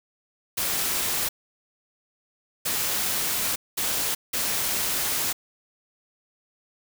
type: noise bursts at uneven times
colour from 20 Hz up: white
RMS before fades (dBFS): -26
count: 4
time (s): 0.57-1.29 / 2.65-3.56 / 3.77-4.15 / 4.33-5.33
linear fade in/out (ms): 10
effects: none